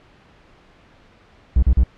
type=tone bursts; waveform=triangle; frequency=61.74 Hz; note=B1; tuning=in tune; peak=-8 dBFS; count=3; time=1.56-1.837 s; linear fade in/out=5 ms; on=67 ms; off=38 ms; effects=pink hiss -51 dBFS RMS until 1.97 s + low-pass 3000 Hz 12 dB/octave